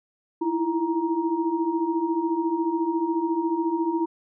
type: tone cluster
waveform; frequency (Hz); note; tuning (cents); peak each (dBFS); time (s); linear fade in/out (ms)
sine; 320.8 / 334.9 / 939; E4 / E4 / A#5; -47 / +27 / +12; -28 / -24 / -29; 0.41-4.06; 10
effects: none